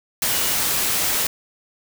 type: tone in noise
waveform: sine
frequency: 2900 Hz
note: F#7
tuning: 35 cents flat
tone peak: -32 dBFS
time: 0.31-0.54 s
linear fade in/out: 2 ms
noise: white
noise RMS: -21 dBFS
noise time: 0.22-1.27 s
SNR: -14 dB
effects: none